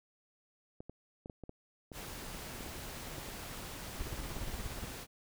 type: clicks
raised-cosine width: 2 ms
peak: -32 dBFS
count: 12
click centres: 0.805 / 0.896 / 1.259 / 1.298 / 1.437 / 1.494 / 1.918 / 2.349 / 2.608 / 2.663 / 3.182 / 3.287 s
type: noise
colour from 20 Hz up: pink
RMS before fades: -45 dBFS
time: 1.92-5.07 s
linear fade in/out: 50 ms
type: noise with tremolo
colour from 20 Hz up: brown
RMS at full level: -38 dBFS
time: 3.94-4.88 s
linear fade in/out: 20 ms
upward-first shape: sine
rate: 17 Hz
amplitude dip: 100%
effects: none

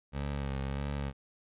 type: tone with vibrato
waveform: 20% pulse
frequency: 69.3 Hz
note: C#2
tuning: in tune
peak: -28 dBFS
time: 0.12-1.13 s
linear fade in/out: 50 ms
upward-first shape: sine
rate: 1.6 Hz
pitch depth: 49 cents each way
effects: resampled to 8000 Hz

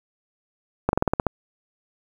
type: slowing click train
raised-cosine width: 1 ms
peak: -5 dBFS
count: 8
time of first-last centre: 0.89-1.267 s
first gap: 41 ms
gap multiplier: 1.09
effects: 7-bit

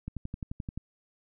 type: click train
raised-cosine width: 5 ms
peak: -23 dBFS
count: 9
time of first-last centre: 0.08-0.776 s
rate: 11.5 Hz
effects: none

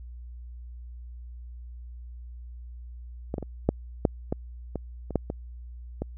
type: clicks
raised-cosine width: 2 ms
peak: -16 / -17 / -21 / -7 / -6 / -13 / -17 / -22 / -9 / -17 / -16 dBFS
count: 11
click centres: 3.341 / 3.382 / 3.427 / 3.69 / 4.052 / 4.325 / 4.757 / 5.107 / 5.157 / 5.301 / 6.02 s
effects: added 60 Hz sine -39 dBFS peak until 6.17 s

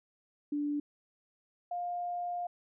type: tone pair in turn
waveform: sine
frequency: 292.2 / 705.5 Hz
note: D4 / F5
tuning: -9 / +17 cents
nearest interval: octave + minor third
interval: 1526 cents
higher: second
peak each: -30 / -33 dBFS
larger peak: first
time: 0.52-0.8 / 1.71-2.47 s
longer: second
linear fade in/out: 5 ms
effects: none

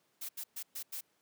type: noise bursts at uneven times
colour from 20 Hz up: blue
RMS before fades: -41 dBFS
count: 5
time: 0.21-0.29 / 0.37-0.44 / 0.56-0.63 / 0.75-0.83 / 0.92-1.01 s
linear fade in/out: 10 ms
effects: pink hiss -74 dBFS RMS until 1.21 s + high-pass 200 Hz 12 dB/octave

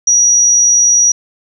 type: tone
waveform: sine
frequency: 5790 Hz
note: F#8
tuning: 38 cents flat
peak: -6 dBFS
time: 0.07-1.12 s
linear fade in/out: 5 ms
effects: none

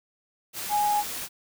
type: tone in noise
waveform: sine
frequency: 830.6 Hz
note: G#5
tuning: in tune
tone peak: -21 dBFS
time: 0.69-1.04 s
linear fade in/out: 50 ms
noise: white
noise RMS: -34 dBFS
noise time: 0.53-1.29 s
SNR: +10 dB
effects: none

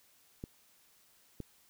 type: clicks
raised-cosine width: 3 ms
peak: -27 dBFS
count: 2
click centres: 0.439 / 1.403 s
effects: white hiss -66 dBFS RMS until 1.69 s

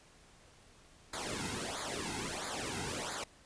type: noise with flanger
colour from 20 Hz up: pink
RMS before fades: -39 dBFS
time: 1.13-3.24 s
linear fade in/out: 5 ms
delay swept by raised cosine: 0.35 to 1.75 ms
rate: 1.5 Hz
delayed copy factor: -0.85
effects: pink hiss -61 dBFS RMS until 3.45 s + resampled to 22050 Hz

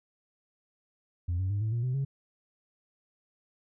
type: tone with pitch steps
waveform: sine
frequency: 87.31 / 94.12 / 101.46 / 109.37 / 117.9 / 127.09 / 137 Hz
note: F2 / F#2 / G#2 / A2 / A#2 / C3 / C#3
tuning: 0 / +30 / -40 / -10 / +20 / -50 / -20 cents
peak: -25 dBFS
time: 1.28-2.05 s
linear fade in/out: 10 ms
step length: 110 ms
effects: tanh soft clip ceiling -25 dBFS

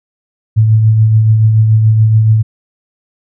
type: tone with tremolo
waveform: sine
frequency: 109.8 Hz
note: A2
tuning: 3 cents flat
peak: -3 dBFS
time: 0.56-2.43 s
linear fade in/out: 20 ms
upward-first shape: triangle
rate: 7 Hz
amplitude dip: 40%
effects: none

